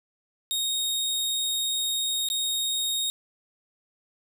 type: tone with dropouts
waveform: sawtooth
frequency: 3729 Hz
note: A#7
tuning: in tune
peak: -22 dBFS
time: 0.51-3.1 s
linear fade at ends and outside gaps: 0 ms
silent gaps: 2.287-2.301 s
effects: none